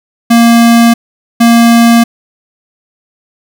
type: tone pair in turn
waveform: square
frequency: 233.1 / 233.1 Hz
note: A#3 / A#3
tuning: 0 / 0 cents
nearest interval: unison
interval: 0 cents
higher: neither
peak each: -3 dBFS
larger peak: neither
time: 0.3-0.94 / 1.4-2.04 s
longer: neither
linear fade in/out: 10 ms
effects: none